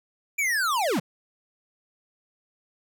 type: linear sweep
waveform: square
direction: down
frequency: 2382 to 135.6 Hz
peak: -23 dBFS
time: 0.38-1 s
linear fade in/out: 10 ms
effects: none